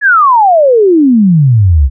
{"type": "exponential sweep", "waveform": "sine", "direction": "down", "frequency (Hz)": [1738, 62.7], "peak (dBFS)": -3, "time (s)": [0.01, 1.9], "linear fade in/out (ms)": 50, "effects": []}